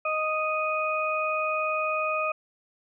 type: harmonic tone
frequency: 622.3 Hz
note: D#5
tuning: in tune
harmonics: 1 / 2 / 4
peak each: -29 / -28 / -30 dBFS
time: 0.05-2.32 s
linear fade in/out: 5 ms
effects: none